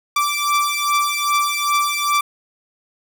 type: beating tone pair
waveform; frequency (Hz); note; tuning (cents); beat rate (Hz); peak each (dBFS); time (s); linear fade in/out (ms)
sawtooth; 1168 / 1170.5; D6 / D6; -10 / -6; 2.5; -16; 0.16-2.21; 5
effects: none